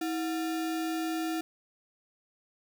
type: tone with sample-and-hold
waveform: sine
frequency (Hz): 322.6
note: E4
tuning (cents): -37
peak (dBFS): -29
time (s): 0.01-1.41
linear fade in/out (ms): 5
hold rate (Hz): 1050
effects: none